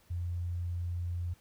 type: tone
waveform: sine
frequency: 87.3 Hz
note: F2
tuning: in tune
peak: -32 dBFS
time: 0.1-1.34 s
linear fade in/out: 10 ms
effects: pink hiss -65 dBFS RMS until 1.4 s